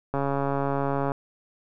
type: click train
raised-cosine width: 1 ms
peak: -13 dBFS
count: 137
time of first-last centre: 0.14-1.118 s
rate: 139 Hz
effects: none